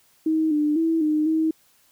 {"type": "tone with pitch steps", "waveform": "sine", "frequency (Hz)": [316.5, 298.9, 326.2, 305.6, 318.2], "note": ["D#4", "D4", "E4", "D#4", "D#4"], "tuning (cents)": [30, 31, -18, -31, 39], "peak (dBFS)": -18, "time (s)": [0.26, 1.51], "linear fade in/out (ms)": 5, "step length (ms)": 250, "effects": ["white hiss -60 dBFS RMS until 1.91 s"]}